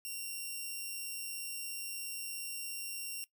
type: tone with amplitude modulation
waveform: 5% pulse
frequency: 2757 Hz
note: F7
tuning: 23 cents flat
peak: -29 dBFS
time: 0.05-3.24 s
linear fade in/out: 0 ms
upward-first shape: sine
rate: 207 Hz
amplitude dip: 25%
effects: noise-tail reverb RT60 0.1 s tail -18 dB re dry